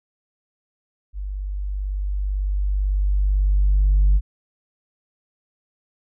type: tone with level ramp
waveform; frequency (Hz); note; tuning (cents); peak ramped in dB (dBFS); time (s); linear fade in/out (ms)
sine; 49; G1; 0; -26 to -10; 1.13-4.21; 50
effects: tanh soft clip ceiling -10 dBFS